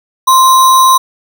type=tone with sample-and-hold; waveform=sine; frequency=1046.5 Hz; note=C6; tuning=in tune; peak=-3 dBFS; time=0.27-0.98 s; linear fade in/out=10 ms; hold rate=4900 Hz; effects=none